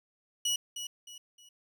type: tone with echo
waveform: 25% pulse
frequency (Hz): 2926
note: F#7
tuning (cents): -20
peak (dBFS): -24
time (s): 0.45-0.56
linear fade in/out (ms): 5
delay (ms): 310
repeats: 3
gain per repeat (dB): -9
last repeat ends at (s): 1.49
effects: none